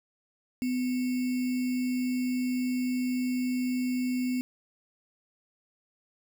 sine tone with sample-and-hold, 251.8 Hz, B3, 34 cents sharp, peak -26 dBFS, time 0.62-4.41 s, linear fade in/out 0 ms, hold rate 2450 Hz, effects none

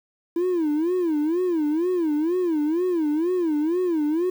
triangle tone with vibrato, 329.6 Hz, E4, in tune, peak -17 dBFS, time 0.36-4.3 s, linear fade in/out 5 ms, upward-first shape sine, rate 2.1 Hz, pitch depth 190 cents each way, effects tanh soft clip ceiling -14 dBFS + 8-bit

